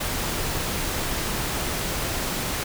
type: noise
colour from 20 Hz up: pink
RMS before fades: -27 dBFS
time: 0-2.64 s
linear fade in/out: 10 ms
effects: none